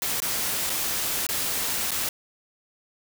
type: noise with dropouts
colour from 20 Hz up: white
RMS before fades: -27 dBFS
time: 0.02-2.09 s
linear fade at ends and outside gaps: 1 ms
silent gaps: 0.202-0.22 / 0.696-0.701 / 1.267-1.289 / 1.908-1.916 s
effects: none